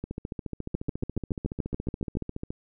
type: two click trains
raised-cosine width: 3 ms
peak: -15 / -20 dBFS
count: 11 / 36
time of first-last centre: 0.75-2.17 / 0.04-2.505 s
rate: 7.04 / 14.2 Hz
effects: none